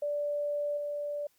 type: tone with level steps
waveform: sine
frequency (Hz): 584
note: D5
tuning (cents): -10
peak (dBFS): -29 / -32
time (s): 0.02-1.27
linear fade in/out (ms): 5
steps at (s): 0.77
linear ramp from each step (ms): 5
effects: white hiss -70 dBFS RMS until 1.38 s + Opus 48 kbps